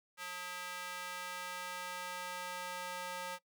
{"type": "tone with high-pass filter sweep", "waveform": "square", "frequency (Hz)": 180, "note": "F#3", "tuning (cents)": -47, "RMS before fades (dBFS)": -43, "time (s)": [0.17, 3.39], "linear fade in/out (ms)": 50, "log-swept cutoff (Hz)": [1300, 770], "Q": 1.2, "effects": ["noise-tail reverb RT60 0.1 s tail -20 dB re dry"]}